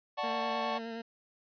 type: chord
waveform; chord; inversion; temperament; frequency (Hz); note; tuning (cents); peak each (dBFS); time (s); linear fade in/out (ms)
square; D major seventh; none; equal; 587.3 / 740 / 880 / 1108.7; D5 / F#5 / A5 / C#6; 0 / 0 / 0 / 0; -38; 0.17-0.79; 20
type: tone with vibrato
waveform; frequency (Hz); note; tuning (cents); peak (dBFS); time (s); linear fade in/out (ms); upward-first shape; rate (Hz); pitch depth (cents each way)
20% pulse; 228.5; A#3; -34; -33; 0.23-1.02; 10; sine; 9.6; 21
effects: resampled to 11025 Hz